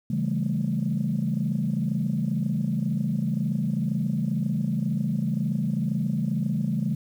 sine chord, A dominant seventh, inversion first, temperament just, 137.5 / 165 / 198 / 220 Hz, C#3 / E3 / G3 / A3, -14 / +2 / +18 / 0 cents, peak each -28 dBFS, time 0.1-6.95 s, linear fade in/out 5 ms, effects tanh soft clip ceiling -15 dBFS + 9-bit

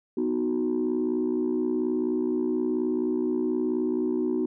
sine chord, B major, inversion none, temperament equal, 246.9 / 311.1 / 370 Hz, B3 / D#4 / F#4, 0 / 0 / 0 cents, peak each -27 / -27 / -26 dBFS, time 0.17-4.46 s, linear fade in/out 5 ms, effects tanh soft clip ceiling -18 dBFS

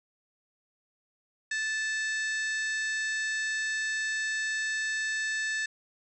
harmonic tone with a mistuned harmonic, 874 Hz, A5, 12 cents flat, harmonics 2 / 3 / 4 / 5 / 6 / 7 / 8 / 9, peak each -29 / -42 / -43 / -44 / -46 / -45 / -49 / -42 dBFS, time 1.51-5.66 s, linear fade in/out 5 ms, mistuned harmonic 4, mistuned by +76 cents, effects none

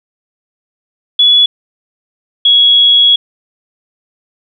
sine tone pair in turn, 3403 / 3339 Hz, G#7 / G#7, +41 / +9 cents, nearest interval unison, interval 32 cents, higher first, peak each -4 dBFS, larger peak neither, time 1.19-1.46 / 2.45-3.16 s, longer second, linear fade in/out 5 ms, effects none

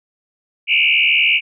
sine tone with frequency modulation, 2579 Hz, E7, 39 cents flat, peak -11 dBFS, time 0.67-1.41 s, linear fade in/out 50 ms, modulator 74.1 Hz, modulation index 4.4, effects none

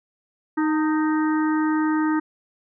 harmonic tone with a mistuned harmonic, 311.1 Hz, D#4, in tune, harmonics 1 / 3 / 4 / 5 / 6, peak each -19 / -29 / -31 / -33 / -35 dBFS, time 0.57-2.2 s, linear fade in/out 10 ms, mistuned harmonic 3, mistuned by -39 cents, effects none

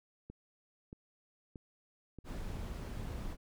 click train, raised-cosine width 3 ms, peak -34 dBFS, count 4, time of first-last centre 0.3-2.187 s, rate 1.59 Hz
brown noise, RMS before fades -41 dBFS, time 2.24-3.37 s, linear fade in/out 50 ms
effects none

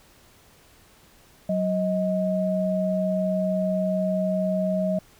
sine tone pair together, 186.65 / 629 Hz, F#3 / D#5, +15 / +19 cents, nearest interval octave + major sixth, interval 2104 cents, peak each -24 dBFS, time 1.49-4.99 s, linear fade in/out 5 ms, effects pink hiss -55 dBFS RMS until 5.19 s

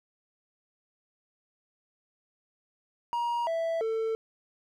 triangle tone with pitch steps, 948 / 660 / 446.5 Hz, A#5 / E5 / A4, +29 / +2 / +25 cents, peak -25 dBFS, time 3.13-4.15 s, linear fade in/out 0 ms, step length 340 ms, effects none

